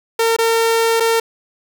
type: tone with dropouts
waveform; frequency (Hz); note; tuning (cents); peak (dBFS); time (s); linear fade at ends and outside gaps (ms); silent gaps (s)
sawtooth; 455.7; A#4; -39; -9; 0.19-1.2; 5; 0.365-0.386 / 1-1.004
effects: none